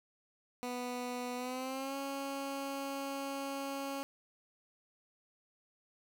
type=tone with pitch glide; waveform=15% pulse; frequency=246.9 to 275.5 Hz; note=B3 to C#4; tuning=0 to -11 cents; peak=-31 dBFS; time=0.63-4.03 s; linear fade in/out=0 ms; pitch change=+189 cents; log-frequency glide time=1.36-1.96 s; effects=none